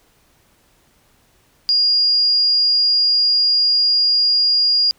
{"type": "tone", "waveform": "sine", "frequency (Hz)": 4841, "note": "D#8", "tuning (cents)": -48, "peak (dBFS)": -12, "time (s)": [1.69, 4.91], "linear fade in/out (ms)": 0, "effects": ["pink hiss -57 dBFS RMS until 4.98 s"]}